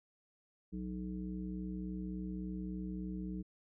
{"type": "harmonic tone", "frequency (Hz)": 61.74, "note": "B1", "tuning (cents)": 0, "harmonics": [1, 3, 5, 7], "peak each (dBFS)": [-45, -40, -45, -55], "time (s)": [0.72, 3.43], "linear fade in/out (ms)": 20, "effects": []}